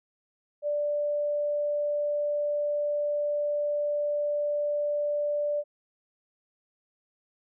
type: tone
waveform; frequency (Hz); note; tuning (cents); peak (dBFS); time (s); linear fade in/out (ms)
sine; 587.3; D5; 0; -25; 0.62-5.64; 50
effects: none